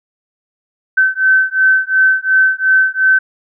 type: beating tone pair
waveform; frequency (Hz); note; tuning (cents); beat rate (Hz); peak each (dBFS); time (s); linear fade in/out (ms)
sine; 1533 / 1535.8; G6 / G6; -39 / -36; 2.8; -12; 0.97-3.19; 10
effects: none